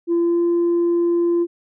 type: tone with pitch glide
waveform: sine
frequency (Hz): 340.8 to 343.6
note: F4 to F4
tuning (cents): -42 to -28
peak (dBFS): -13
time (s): 0.07-1.47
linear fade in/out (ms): 50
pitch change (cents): +14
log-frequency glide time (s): 0.21-0.41
effects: tanh soft clip ceiling -13 dBFS